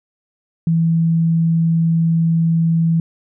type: tone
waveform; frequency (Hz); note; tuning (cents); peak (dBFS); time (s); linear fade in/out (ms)
sine; 164.81; E3; 0; -12; 0.67-3; 2
effects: none